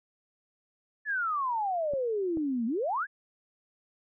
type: exponential two-way sweep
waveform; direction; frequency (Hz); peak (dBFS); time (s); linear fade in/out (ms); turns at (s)
sine; down then up; 1760 to 220 to 1760; -27; 1.05-3.07; 50; 2.66
type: clicks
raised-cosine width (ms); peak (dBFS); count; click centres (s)
2; -27; 2; 1.936 / 2.372
effects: none